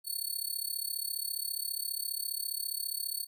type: tone with amplitude modulation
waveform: 5% pulse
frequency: 4435 Hz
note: C#8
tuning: in tune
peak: -23 dBFS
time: 0.04-3.27 s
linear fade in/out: 50 ms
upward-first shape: sine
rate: 34.8 Hz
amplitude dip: 90%
effects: none